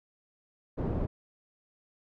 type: low-pass noise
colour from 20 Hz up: pink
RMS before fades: -31 dBFS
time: 0.77-1.07 s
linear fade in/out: 20 ms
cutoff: 500 Hz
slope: 12 dB/octave
effects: none